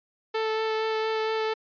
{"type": "tone with vibrato", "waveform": "sawtooth", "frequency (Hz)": 440, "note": "A4", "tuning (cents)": 0, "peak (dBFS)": -21, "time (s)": [0.34, 1.54], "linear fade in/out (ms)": 10, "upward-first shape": "sine", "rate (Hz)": 4.3, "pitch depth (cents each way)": 10, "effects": ["resampled to 11025 Hz"]}